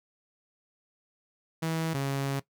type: tone pair in turn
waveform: sawtooth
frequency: 162.2 / 137.82 Hz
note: E3 / C#3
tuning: -28 / -10 cents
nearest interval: minor third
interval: 282 cents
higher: first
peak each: -24 dBFS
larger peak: neither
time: 1.62-1.94 / 1.94-2.4 s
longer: second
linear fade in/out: 10 ms
effects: noise-tail reverb RT60 0.1 s tail -17 dB re dry

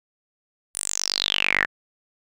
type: tone with band-pass filter sweep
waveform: sawtooth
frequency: 49 Hz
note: G1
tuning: in tune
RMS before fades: -24 dBFS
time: 0.74-1.66 s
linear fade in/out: 20 ms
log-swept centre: 10000 to 1700 Hz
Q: 8.8
effects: none

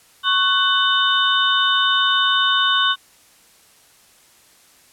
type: tone cluster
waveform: sine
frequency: 1107 / 1498 / 2998 / 3645 Hz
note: C#6 / F#6 / F#7 / A#7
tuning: -3 / +21 / +22 / -40 cents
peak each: -20 dBFS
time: 0.23-2.96 s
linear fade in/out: 50 ms
effects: white hiss -52 dBFS RMS until 4.92 s + low-pass 12000 Hz 12 dB/octave

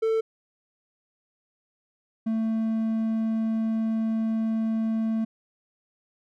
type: tone pair in turn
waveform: triangle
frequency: 445.4 / 222.7 Hz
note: A4 / A3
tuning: +21 / +21 cents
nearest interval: octave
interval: 1200 cents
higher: first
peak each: -19 / -21 dBFS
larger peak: first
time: 0.02-0.21 / 2.26-5.25 s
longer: second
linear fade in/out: 10 ms
effects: none

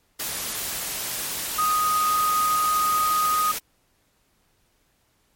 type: tone in noise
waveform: sine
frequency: 1245 Hz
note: D#6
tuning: 1 cent sharp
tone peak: -19 dBFS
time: 1.58-3.52 s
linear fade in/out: 10 ms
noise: white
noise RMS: -29 dBFS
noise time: 0.19-3.59 s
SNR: +7 dB
effects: pink hiss -66 dBFS RMS until 5.35 s + MP3 64 kbps

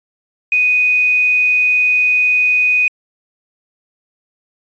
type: tone with quantisation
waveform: sine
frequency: 2489 Hz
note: D#7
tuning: in tune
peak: -10 dBFS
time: 0.52-2.88 s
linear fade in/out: 2 ms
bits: 6
effects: resampled to 16000 Hz

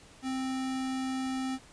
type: tone with sample-and-hold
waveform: sine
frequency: 261.6 Hz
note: C4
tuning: in tune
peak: -30 dBFS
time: 0.22-1.59 s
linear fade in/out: 50 ms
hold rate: 1050 Hz
effects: pink hiss -55 dBFS RMS until 1.72 s + resampled to 22050 Hz

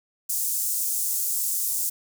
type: high-pass noise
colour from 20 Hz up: pink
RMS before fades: -26 dBFS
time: 0.29-1.9 s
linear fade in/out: 10 ms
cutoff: 7300 Hz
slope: 24 dB/octave
effects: none

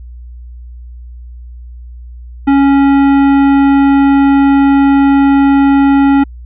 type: tone with tanh clipping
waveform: sine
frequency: 277.2 Hz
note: C#4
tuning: in tune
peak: -7 dBFS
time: 2.47-6.24 s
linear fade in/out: 10 ms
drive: 15 dB
effects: added 60 Hz sine -27 dBFS peak until 6.45 s + resampled to 8000 Hz

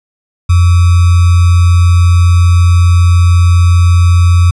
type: tone with sample-and-hold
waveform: sine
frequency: 87.31 Hz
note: F2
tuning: in tune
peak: -3 dBFS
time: 0.49-4.51 s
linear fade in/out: 10 ms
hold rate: 1225 Hz
effects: resampled to 24000 Hz

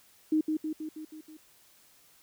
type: tone with echo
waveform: sine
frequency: 311.1 Hz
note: D#4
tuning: in tune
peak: -22 dBFS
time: 0.32-0.41 s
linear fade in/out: 5 ms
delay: 160 ms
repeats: 6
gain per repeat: -4 dB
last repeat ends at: 1.37 s
effects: white hiss -61 dBFS RMS until 2.22 s

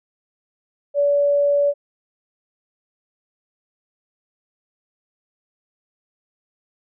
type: tone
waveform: sine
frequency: 573 Hz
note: D5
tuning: 43 cents flat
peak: -14 dBFS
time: 0.94-1.74 s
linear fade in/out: 50 ms
effects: none

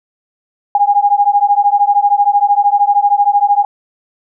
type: beating tone pair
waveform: sine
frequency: 809 / 822 Hz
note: G#5 / G#5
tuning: -46 / -18 cents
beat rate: 13 Hz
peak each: -11 dBFS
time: 0.75-3.65 s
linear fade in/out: 2 ms
effects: none

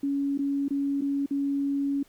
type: tone with dropouts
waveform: sine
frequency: 279.8 Hz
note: C#4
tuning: 16 cents sharp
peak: -24 dBFS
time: 0.03-2.03 s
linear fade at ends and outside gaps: 5 ms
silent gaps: 0.377-0.389 / 0.683-0.706 / 1.011-1.018 / 1.261-1.308 s
effects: pink hiss -60 dBFS RMS until 2.08 s

